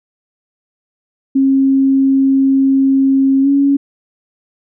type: tone with pitch glide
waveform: sine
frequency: 270 to 279.2 Hz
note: C#4 to C#4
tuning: -45 to +13 cents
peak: -8 dBFS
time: 1.35-3.77 s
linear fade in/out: 10 ms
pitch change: +58 cents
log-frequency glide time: 3.42-3.48 s
effects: none